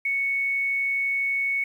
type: tone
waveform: sine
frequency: 2217 Hz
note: C#7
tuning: in tune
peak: -22 dBFS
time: 0.05-1.64 s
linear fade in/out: 5 ms
effects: 9-bit